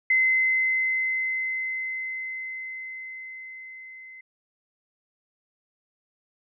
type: tone with level ramp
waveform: sine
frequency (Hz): 2055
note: C7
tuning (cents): -32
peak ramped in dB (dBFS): -17 to -42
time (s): 0.1-4.21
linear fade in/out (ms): 5
effects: none